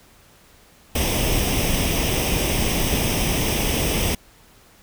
pink noise with comb filter, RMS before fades -21 dBFS, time 0.95-4.15 s, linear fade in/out 5 ms, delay 0.35 ms, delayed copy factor +0.65, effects pink hiss -52 dBFS RMS until 4.82 s

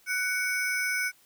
square ring-modulated tone, 1864.7 Hz, A#6, in tune, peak -24 dBFS, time 0.06-1.12 s, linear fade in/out 50 ms, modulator 377 Hz, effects white hiss -61 dBFS RMS until 1.25 s

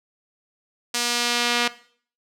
sawtooth tone with band-pass filter sweep, 240 Hz, B3, 49 cents flat, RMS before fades -23 dBFS, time 0.94-1.68 s, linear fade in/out 5 ms, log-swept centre 5800 to 2900 Hz, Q 0.89, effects noise-tail reverb RT60 0.5 s tail -17 dB re dry

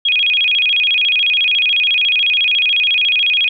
sine tone with vibrato, 2860 Hz, F7, 41 cents sharp, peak -11 dBFS, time 0.05-3.49 s, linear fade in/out 5 ms, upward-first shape square, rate 14 Hz, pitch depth 240 cents each way, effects none

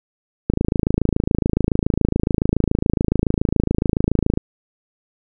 click train, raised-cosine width 3 ms, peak -3 dBFS, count 106, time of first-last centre 0.5-4.375 s, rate 27.1 Hz, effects none

